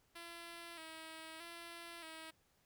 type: tone with vibrato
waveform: 5% pulse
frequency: 329.6 Hz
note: E4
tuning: in tune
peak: -38 dBFS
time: 0.15-2.31 s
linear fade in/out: 10 ms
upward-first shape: square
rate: 0.8 Hz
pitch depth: 50 cents each way
effects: pink hiss -75 dBFS RMS until 2.65 s